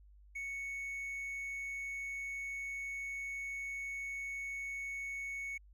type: tone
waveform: triangle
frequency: 2217 Hz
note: C#7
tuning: in tune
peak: -37 dBFS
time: 0.35-5.58 s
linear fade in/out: 10 ms
effects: added 50 Hz sine -57 dBFS peak until 5.73 s

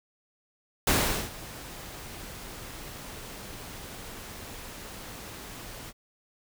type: noise with ADSR envelope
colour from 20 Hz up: pink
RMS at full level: -22 dBFS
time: 0.87-5.93 s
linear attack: 4 ms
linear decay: 420 ms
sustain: -20 dB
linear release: 44 ms
effects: none

